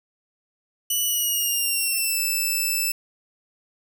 5% pulse tone with pitch glide, 2960 to 2637 Hz, F#7 to E7, 0 to 0 cents, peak -13 dBFS, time 0.9-2.92 s, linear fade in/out 5 ms, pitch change -200 cents, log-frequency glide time 1.05-2.19 s, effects none

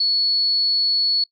sine tone, 4400 Hz, C#8, 14 cents flat, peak -16 dBFS, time 0-1.24 s, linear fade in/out 5 ms, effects noise-tail reverb RT60 0.1 s tail -23 dB re dry

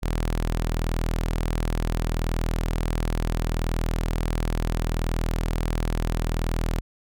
sawtooth tone, 40.72 Hz, E1, 20 cents flat, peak -19 dBFS, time 0.02-6.81 s, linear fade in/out 20 ms, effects none

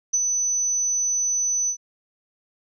sine tone with ADSR envelope, 6000 Hz, F#8, 23 cents sharp, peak -16 dBFS, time 0.13-1.77 s, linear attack 12 ms, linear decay 42 ms, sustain -4 dB, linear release 81 ms, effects none

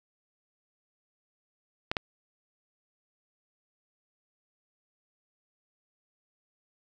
clicks, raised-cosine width 0.3 ms, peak -12 dBFS, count 2, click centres 1.915 / 1.968 s, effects none

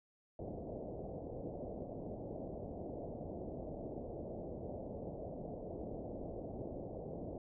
white low-pass noise, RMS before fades -45 dBFS, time 0.39-7.38 s, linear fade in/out 2 ms, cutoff 670 Hz, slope 48 dB/octave, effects none

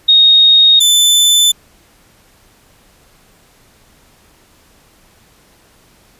sine / sawtooth tone pair in turn, 3728 / 3519 Hz, A#7 / A7, -1 / 0 cents, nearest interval minor second, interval 99 cents, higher first, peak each -4 dBFS, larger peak neither, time 0.08-0.8 / 0.8-1.52 s, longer neither, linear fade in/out 10 ms, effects pink hiss -49 dBFS RMS until 6.19 s + resampled to 32000 Hz

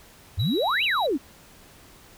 sine exponential two-way sweep, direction up then down, 79.5 to 3136 to 240.8 Hz, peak -21 dBFS, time 0.37-1.18 s, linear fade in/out 20 ms, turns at 0.84 s
triangle tone with vibrato, 3881 Hz, B7, 31 cents flat, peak -29 dBFS, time 0.39-1.07 s, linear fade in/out 10 ms, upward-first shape sine, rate 14 Hz, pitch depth 19 cents each way
effects pink hiss -51 dBFS RMS until 2.17 s

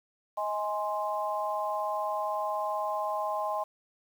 sine chord, Ab major, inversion second, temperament equal with one note detuned, 630.6 / 830.6 / 1046.5 Hz, Eb5 / Ab5 / C6, +23 / 0 / 0 cents, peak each -33 / -33 / -33 dBFS, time 0.37-3.64 s, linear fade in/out 10 ms, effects 9-bit

